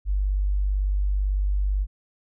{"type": "tone", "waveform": "sine", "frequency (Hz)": 49, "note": "G1", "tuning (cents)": 0, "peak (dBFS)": -20, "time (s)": [0.05, 1.87], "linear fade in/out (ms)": 50, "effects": []}